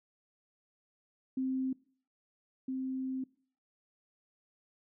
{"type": "tone pair in turn", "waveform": "sine", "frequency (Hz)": [261.6, 261.6], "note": ["C4", "C4"], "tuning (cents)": [0, 0], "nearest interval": "unison", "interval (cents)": 0, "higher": "neither", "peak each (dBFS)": [-30, -33], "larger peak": "first", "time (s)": [[1.37, 1.73], [2.68, 3.24]], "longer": "second", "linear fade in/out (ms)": 5, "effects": ["noise-tail reverb RT60 0.5 s tail -23 dB re dry"]}